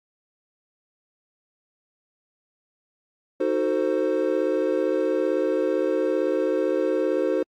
triangle chord, D# diminished seventh, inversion none, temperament equal with one note detuned, 311.1 / 370 / 447.7 / 523.3 Hz, D#4 / F#4 / A4 / C5, 0 / 0 / +30 / 0 cents, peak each -25 / -24 / -25 / -23 dBFS, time 3.4-7.43 s, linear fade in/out 5 ms, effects AAC 48 kbps

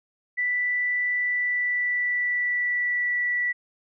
sine tone with pitch glide, 1975.5 to 1956.2 Hz, B6 to B6, 0 to -17 cents, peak -22 dBFS, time 0.37-3.53 s, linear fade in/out 20 ms, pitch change -17 cents, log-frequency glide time 1.14-3.19 s, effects none

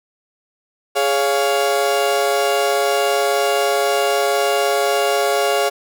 35% pulse chord, Db major, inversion second, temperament equal with one note detuned, 415.3 / 559.2 / 698.5 Hz, Ab4 / Db5 / F5, 0 / +15 / 0 cents, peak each -18 dBFS, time 0.95-5.7 s, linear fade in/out 20 ms, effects none

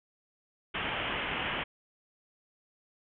white low-pass noise, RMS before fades -34 dBFS, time 0.74-1.64 s, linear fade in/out 10 ms, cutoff 3200 Hz, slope 96 dB/octave, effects none

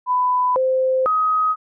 sine tone with pitch steps, 998 / 520 / 1260 Hz, B5 / C5 / D#6, +18 / -11 / +21 cents, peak -15 dBFS, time 0.06-1.56 s, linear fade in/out 50 ms, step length 500 ms, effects none

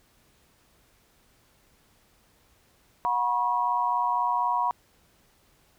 sine tone cluster, 727 / 966 / 1090 Hz, F#5 / B5 / C#6, -31 / -39 / -29 cents, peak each -30 / -24 / -30 dBFS, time 3.05-4.71 s, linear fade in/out 0 ms, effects pink hiss -63 dBFS RMS until 5.78 s

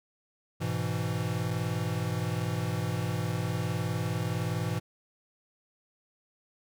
square chord, E major, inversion first, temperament equal, 103.83 / 123.47 / 164.81 Hz, G#2 / B2 / E3, 0 / 0 / 0 cents, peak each -34 dBFS, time 0.6-4.8 s, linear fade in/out 20 ms, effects none

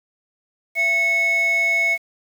sine tone pair together, 672.1 / 2199 Hz, E5 / C#7, +33 / -14 cents, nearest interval octave + major sixth, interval 2053 cents, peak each -25 / -14 dBFS, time 0.75-1.98 s, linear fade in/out 50 ms, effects tanh soft clip ceiling -14 dBFS + 7-bit

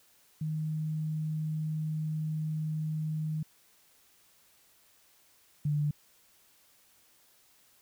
sine tone pair in turn, 155.56 / 148 Hz, D#3 / D3, 0 / +14 cents, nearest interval minor second, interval 86 cents, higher first, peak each -30 / -26 dBFS, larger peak second, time 0.41-3.43 / 5.65-5.91 s, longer first, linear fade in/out 5 ms, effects white hiss -64 dBFS RMS until 7.81 s

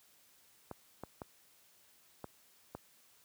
clicks, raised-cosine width 1 ms, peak -28 dBFS, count 5, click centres 0.713 / 1.036 / 1.218 / 2.243 / 2.75 s, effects white hiss -66 dBFS RMS until 3.24 s + high-pass 60 Hz 12 dB/octave

